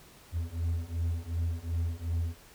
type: beating tone pair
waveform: triangle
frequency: 82.41 / 85.11 Hz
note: E2 / F2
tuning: 0 / -44 cents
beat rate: 2.7 Hz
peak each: -31 / -30 dBFS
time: 0.32-2.36 s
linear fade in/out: 50 ms
effects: pink hiss -55 dBFS RMS until 2.54 s